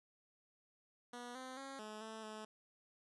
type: tone with pitch steps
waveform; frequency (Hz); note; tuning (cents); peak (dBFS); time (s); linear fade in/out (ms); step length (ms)
10% pulse; 243 / 258.5 / 271.5 / 214.2 / 220.7 / 215.8; B3 / C4 / C#4 / A3 / A3 / A3; -28 / -21 / -36 / -46 / +5 / -33; -39; 1.13-2.45; 5; 220
effects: resampled to 24000 Hz